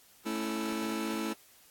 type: chord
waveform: sawtooth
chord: A major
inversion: none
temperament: just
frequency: 220 / 275 / 330 Hz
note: A3 / C#4 / E4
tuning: 0 / -14 / +2 cents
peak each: -31 / -36 / -31 dBFS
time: 0.25-1.34 s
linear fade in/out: 20 ms
effects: white hiss -60 dBFS RMS until 1.7 s + AAC 64 kbps